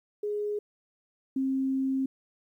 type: tone pair in turn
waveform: sine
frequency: 416 / 266.4 Hz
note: G#4 / C4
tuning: +3 / +31 cents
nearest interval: minor sixth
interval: 772 cents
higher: first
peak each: -28 / -25 dBFS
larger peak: second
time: 0.23-0.59 / 1.36-2.06 s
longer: second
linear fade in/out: 5 ms
effects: 11-bit